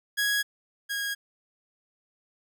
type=tone pair in turn; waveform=sawtooth; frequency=1661.2 / 1640.2 Hz; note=G#6 / G#6; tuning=0 / -22 cents; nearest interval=unison; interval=22 cents; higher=first; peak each=-20 / -25 dBFS; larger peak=first; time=0.17-0.43 / 0.89-1.15 s; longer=neither; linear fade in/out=20 ms; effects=none